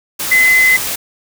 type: tone in noise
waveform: sine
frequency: 2036 Hz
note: C7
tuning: 48 cents flat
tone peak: -7 dBFS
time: 0.31-0.77 s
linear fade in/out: 10 ms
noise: white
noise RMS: -20 dBFS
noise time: 0.19-0.96 s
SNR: +10 dB
effects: none